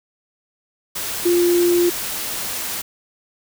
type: tone in noise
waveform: sine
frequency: 349.2 Hz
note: F4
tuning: in tune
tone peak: -13 dBFS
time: 1.25-1.9 s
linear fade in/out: 10 ms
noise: white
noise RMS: -26 dBFS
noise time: 0.95-2.82 s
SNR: +10 dB
effects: none